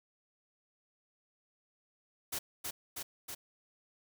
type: noise with echo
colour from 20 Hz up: white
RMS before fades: -37 dBFS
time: 2.32-2.39 s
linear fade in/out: 10 ms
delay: 320 ms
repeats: 3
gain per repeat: -2 dB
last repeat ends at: 3.35 s
effects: none